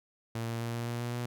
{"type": "tone with pitch steps", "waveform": "sawtooth", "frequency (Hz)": [114.8, 115.8, 116.81, 117.82, 118.85, 119.88, 120.93], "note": ["A#2", "A#2", "A#2", "A#2", "A#2", "A#2", "B2"], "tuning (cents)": [-26, -11, 4, 19, 34, 49, -36], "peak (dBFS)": -29, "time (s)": [0.35, 1.26], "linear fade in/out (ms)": 5, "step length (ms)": 130, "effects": []}